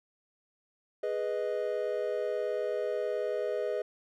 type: chord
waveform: triangle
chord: G# minor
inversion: none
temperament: equal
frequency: 415.3 / 493.9 / 622.3 Hz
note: G#4 / B4 / D#5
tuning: 0 / 0 / 0 cents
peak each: -32 dBFS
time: 1.03-3.82 s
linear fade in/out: 5 ms
effects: none